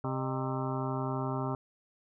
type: harmonic tone with a mistuned harmonic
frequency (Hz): 131.9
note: C3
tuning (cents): +14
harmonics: 1 / 2 / 3 / 5 / 6 / 7 / 8 / 9 / 10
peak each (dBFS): -34 / -37 / -39 / -41 / -42 / -42 / -43 / -44 / -44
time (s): 0.04-1.55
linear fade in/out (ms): 2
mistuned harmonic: 5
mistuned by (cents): -120
effects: none